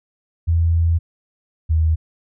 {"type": "tone pair in turn", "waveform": "sine", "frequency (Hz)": [83.4, 79.79], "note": ["E2", "D#2"], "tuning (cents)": [21, 44], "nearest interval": "minor second", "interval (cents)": 77, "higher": "first", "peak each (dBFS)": -13, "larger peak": "neither", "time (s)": [[0.47, 0.99], [1.69, 1.96]], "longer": "first", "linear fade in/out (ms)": 20, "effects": []}